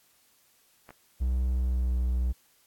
clicks, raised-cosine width 0.5 ms, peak -32 dBFS, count 2, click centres 0.891 / 0.906 s
triangle tone with pitch glide, 63 to 61.88 Hz, B1 to B1, +35 to +4 cents, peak -22 dBFS, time 1.2-2.33 s, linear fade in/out 20 ms, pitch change -31 cents, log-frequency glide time 1.58-1.95 s
effects white hiss -64 dBFS RMS until 2.66 s + AAC 64 kbps

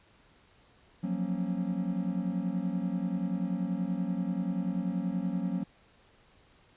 triangle chord, Gb major seventh, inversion third, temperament equal with one note detuned, 174.61 / 185 / 233.1 / 273.1 Hz, F3 / Gb3 / Bb3 / Db4, 0 / 0 / 0 / -26 cents, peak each -33 / -30 / -35 / -35 dBFS, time 1.03-5.64 s, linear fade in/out 10 ms, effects pink hiss -62 dBFS RMS until 6.76 s + resampled to 8000 Hz

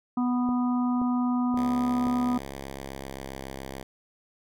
harmonic tone, 246.9 Hz, B3, in tune, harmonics 1 / 3 / 4 / 5, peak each -23 / -36 / -36 / -37 dBFS, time 0.17-2.38 s, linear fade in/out 5 ms
click train, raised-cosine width 2 ms, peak -25 dBFS, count 4, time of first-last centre 0.49-2.069 s, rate 1.9 Hz
5% pulse tone with pitch glide, 68.8 to 66.96 Hz, C#2 to C2, -12 to +41 cents, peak -25 dBFS, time 1.56-3.83 s, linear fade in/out 5 ms, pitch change -47 cents, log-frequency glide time 2.1-3.43 s
effects none

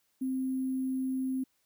sine tone with sample-and-hold, 261.6 Hz, C4, in tune, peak -29 dBFS, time 0.21-1.44 s, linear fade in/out 10 ms, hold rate 11025 Hz, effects white hiss -74 dBFS RMS until 1.65 s

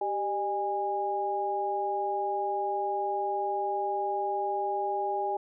sine tone cluster, 392.1 / 607 / 819 Hz, G4 / D#5 / G#5, 0 / -43 / -24 cents, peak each -33 / -36 / -29 dBFS, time 0.01-5.37 s, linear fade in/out 5 ms, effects none

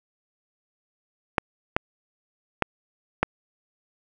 clicks, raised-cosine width 0.5 ms, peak -4 dBFS, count 4, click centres 1.382 / 1.765 / 2.623 / 3.23 s, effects none

